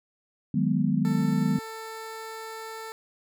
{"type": "chord", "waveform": "sine", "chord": "G# minor seventh", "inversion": "second", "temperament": "equal", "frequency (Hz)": [155.56, 185, 207.7, 246.9], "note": ["D#3", "F#3", "G#3", "B3"], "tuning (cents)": [0, 0, 0, 0], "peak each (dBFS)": -27, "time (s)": [0.54, 1.59], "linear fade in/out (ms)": 5}
{"type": "tone", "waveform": "15% pulse", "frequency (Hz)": 444.6, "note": "A4", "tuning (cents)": 18, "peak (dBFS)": -30, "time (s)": [1.05, 2.92], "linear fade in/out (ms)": 0}
{"effects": []}